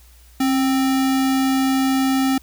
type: tone with sample-and-hold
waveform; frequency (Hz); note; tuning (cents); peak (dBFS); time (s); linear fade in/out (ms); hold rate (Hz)
sine; 267.1; C4; +36; -15; 0.4-2.38; 5; 1050
effects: added 60 Hz sine -46 dBFS peak until 2.42 s + white hiss -53 dBFS RMS until 2.42 s